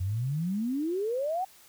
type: exponential sweep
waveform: sine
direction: up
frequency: 88.1 to 779 Hz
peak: -27 dBFS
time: 0-1.45 s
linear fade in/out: 10 ms
effects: white hiss -56 dBFS RMS until 1.68 s